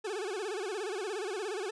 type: tone with vibrato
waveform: 40% pulse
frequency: 400 Hz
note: G4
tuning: 35 cents sharp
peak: -33 dBFS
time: 0.04-1.71 s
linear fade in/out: 10 ms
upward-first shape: sine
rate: 17 Hz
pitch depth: 180 cents each way
effects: resampled to 22050 Hz